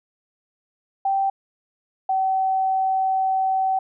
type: tone pair in turn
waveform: sine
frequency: 780 / 763.1 Hz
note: G5 / G5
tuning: -9 / -47 cents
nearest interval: unison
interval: 38 cents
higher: first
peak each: -18 dBFS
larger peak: neither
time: 1.05-1.3 / 2.09-3.79 s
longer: second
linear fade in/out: 5 ms
effects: none